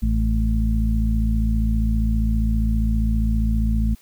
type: harmonic tone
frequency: 55 Hz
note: A1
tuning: in tune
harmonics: 1 / 2 / 3 / 4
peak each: -18 / -26 / -33 / -24 dBFS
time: 0.02-3.95 s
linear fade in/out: 10 ms
effects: white hiss -54 dBFS RMS until 4.01 s